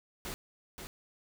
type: noise with echo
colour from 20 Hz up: pink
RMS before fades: -40 dBFS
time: 0.25-0.34 s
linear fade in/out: 0 ms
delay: 530 ms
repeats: 1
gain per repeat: -5 dB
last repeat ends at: 0.87 s
effects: none